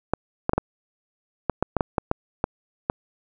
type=clicks; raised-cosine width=1 ms; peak=-6 dBFS; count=12; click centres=0.136 / 0.494 / 0.534 / 0.58 / 1.497 / 1.626 / 1.767 / 1.808 / 1.982 / 2.114 / 2.441 / 2.899 s; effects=none